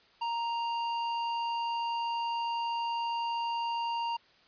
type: tone with hard clipping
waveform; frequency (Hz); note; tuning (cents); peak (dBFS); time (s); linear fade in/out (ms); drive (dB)
sine; 932.3; A#5; 0; -32; 0.21-4.17; 10; 13
effects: white hiss -62 dBFS RMS until 4.47 s + resampled to 11025 Hz